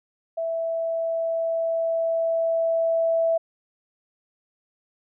sine tone with level ramp, 659.3 Hz, E5, in tune, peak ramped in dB -24 to -18 dBFS, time 0.37-3.38 s, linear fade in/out 10 ms, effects none

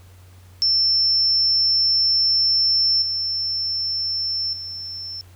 sine tone with level steps, 5360 Hz, E8, 28 cents sharp, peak -15 / -21 / -29 dBFS, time 0.62-5.21 s, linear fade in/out 0 ms, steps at 3.02 / 4.53 s, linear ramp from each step 2 ms, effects added 91 Hz sine -44 dBFS peak until 5.35 s + pink hiss -54 dBFS RMS until 5.35 s

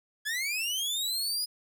sawtooth linear sweep, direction up, 1661.2 to 5000 Hz, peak -26 dBFS, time 0.25-1.46 s, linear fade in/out 20 ms, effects none

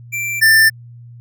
square tone pair in turn, 2351 / 1781 Hz, D7 / A6, +1 / +21 cents, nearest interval perfect fourth, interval 480 cents, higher first, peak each -20 / -8 dBFS, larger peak second, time 0.12-0.41 / 0.41-0.7 s, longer neither, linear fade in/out 20 ms, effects added 119 Hz sine -35 dBFS peak until 1.2 s

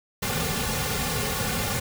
pink noise with comb filter, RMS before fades -27 dBFS, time 0.22-1.8 s, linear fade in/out 10 ms, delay 3.1 ms, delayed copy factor -1, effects none

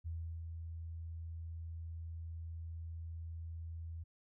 sine tone with ADSR envelope, 82.41 Hz, E2, in tune, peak -38 dBFS, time 0.04-4.04 s, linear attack 28 ms, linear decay 350 ms, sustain -4 dB, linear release 14 ms, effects none

